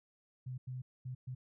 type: tone bursts at uneven times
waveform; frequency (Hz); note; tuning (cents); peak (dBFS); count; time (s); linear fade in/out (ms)
sine; 127.5; C3; -44; -39; 4; 0.46-0.58 / 0.67-0.82 / 1.05-1.15 / 1.27-1.35; 10
effects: none